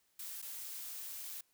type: noise with dropouts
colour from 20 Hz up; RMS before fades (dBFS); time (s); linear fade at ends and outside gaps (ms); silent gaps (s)
blue; -45; 0.19-1.41; 5; 0.418-0.424
effects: white hiss -75 dBFS RMS until 1.53 s